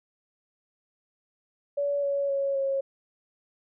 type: tone with pitch steps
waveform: sine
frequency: 570 / 561.5 / 553.1 / 544.9 Hz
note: C#5 / C#5 / C#5 / C#5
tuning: +48 / +22 / -4 / -30 cents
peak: -24 dBFS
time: 1.77-2.81 s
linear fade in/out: 10 ms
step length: 260 ms
effects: none